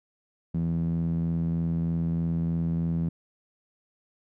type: tone with band-pass filter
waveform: sawtooth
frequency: 83.2 Hz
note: E2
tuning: 17 cents sharp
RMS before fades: -27 dBFS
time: 0.54-3.09 s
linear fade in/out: 5 ms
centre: 180 Hz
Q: 4.1
effects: none